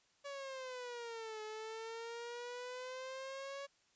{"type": "exponential two-way sweep", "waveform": "sawtooth", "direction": "down then up", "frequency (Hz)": [569, 428.4, 561], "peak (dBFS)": -40, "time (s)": [0.24, 3.67], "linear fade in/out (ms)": 20, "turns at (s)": 1.42, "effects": ["white hiss -73 dBFS RMS until 3.95 s", "resampled to 16000 Hz"]}